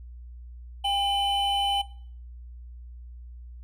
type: tone pair together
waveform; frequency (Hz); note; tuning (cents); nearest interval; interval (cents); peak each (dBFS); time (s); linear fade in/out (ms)
triangle; 800 / 3024; G5 / F#7; +35 / +37; octave + major seventh; 2302; -24; 0.84-1.82; 10
effects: noise-tail reverb RT60 0.5 s tail -17 dB re dry + added 60 Hz sine -40 dBFS peak until 3.63 s